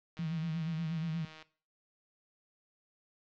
click train, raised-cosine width 0.2 ms, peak -33 dBFS, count 198, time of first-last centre 0.17-1.425 s, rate 157 Hz
sine tone with vibrato, 163.5 Hz, E3, 14 cents flat, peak -33 dBFS, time 0.19-1.25 s, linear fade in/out 2 ms, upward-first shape sine, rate 8.4 Hz, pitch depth 86 cents each way
effects noise-tail reverb RT60 0.4 s tail -17 dB re dry + low-pass 4000 Hz 12 dB/octave

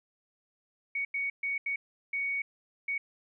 sine tone bursts at uneven times, 2234 Hz, C#7, 13 cents sharp, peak -29 dBFS, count 6, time 0.95-1.05 / 1.14-1.3 / 1.43-1.58 / 1.66-1.76 / 2.13-2.42 / 2.88-2.98 s, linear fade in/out 5 ms, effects none

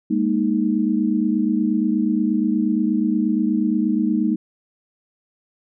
sine chord, Ab suspended second, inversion none, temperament equal with one note detuned, 204.7 / 233.1 / 311.1 Hz, Ab3 / Bb3 / Eb4, -25 / 0 / 0 cents, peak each -21 dBFS, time 0.1-4.36 s, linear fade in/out 10 ms, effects none

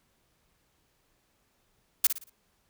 blue noise with echo, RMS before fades -20 dBFS, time 2.04-2.07 s, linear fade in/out 5 ms, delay 57 ms, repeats 4, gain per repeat -9 dB, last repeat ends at 2.298 s, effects pink hiss -71 dBFS RMS until 2.69 s

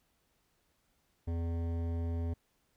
sine tone with hard clipping, 84 Hz, E2, 33 cents sharp, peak -34 dBFS, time 1.27-2.34 s, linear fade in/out 10 ms, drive 14 dB, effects pink hiss -75 dBFS RMS until 2.76 s

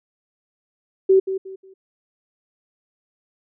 sine tone with echo, 382.4 Hz, G4, 43 cents flat, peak -10 dBFS, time 1.09-1.2 s, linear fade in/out 10 ms, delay 180 ms, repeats 3, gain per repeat -11 dB, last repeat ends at 1.74 s, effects none

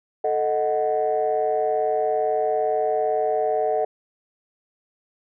sine chord, D# diminished, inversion second, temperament equal, 440 / 622.3 / 740 Hz, A4 / D#5 / F#5, 0 / 0 / 0 cents, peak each -23 dBFS, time 0.24-3.85 s, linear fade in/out 5 ms, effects tanh soft clip ceiling -12 dBFS

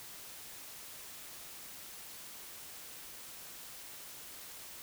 silence, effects white hiss -49 dBFS RMS until 4.82 s

